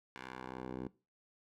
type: tone with band-pass filter sweep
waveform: 10% pulse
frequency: 63.8 Hz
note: C2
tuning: 43 cents flat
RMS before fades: -45 dBFS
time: 0.16-0.88 s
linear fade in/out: 0 ms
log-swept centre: 1900 to 330 Hz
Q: 0.92
effects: noise-tail reverb RT60 0.3 s tail -19 dB re dry